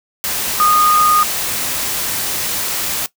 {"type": "tone in noise", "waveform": "sine", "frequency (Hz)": 1231, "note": "D#6", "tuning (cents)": -19, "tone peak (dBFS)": -10, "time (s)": [0.6, 1.23], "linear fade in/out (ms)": 0, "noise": "white", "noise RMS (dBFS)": -20, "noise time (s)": [0.24, 3.06], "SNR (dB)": 7, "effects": ["noise-tail reverb RT60 0.1 s tail -18 dB re dry"]}